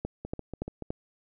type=two click trains; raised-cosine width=2 ms; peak=-23 / -18 dBFS; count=5 / 4; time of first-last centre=0.25-0.823 / 0.05-0.905 s; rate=6.98 / 3.51 Hz; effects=none